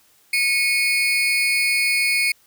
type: tone pair together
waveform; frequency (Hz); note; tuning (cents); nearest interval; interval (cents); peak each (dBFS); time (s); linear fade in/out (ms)
35% pulse; 2194 / 2467; C#7 / D#7; -18 / -15; major second; 203; -17 / -20; 0.33-2.32; 5
effects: white hiss -57 dBFS RMS until 2.46 s